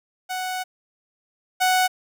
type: tone pair in turn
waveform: sawtooth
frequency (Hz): 741 / 741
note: F#5 / F#5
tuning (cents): +2 / +2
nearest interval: unison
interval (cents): 0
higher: neither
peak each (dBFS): -22 / -13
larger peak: second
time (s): 0.29-0.64 / 1.6-1.88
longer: first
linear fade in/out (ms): 20
effects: none